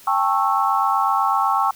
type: chord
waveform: sine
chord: A dominant seventh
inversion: third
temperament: just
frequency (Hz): 792 / 880 / 1100 / 1320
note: G5 / A5 / C#6 / E6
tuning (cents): +18 / 0 / -14 / +2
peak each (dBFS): -21 / -23 / -20 / -23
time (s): 0.07-1.71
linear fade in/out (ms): 5
effects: white hiss -46 dBFS RMS until 1.75 s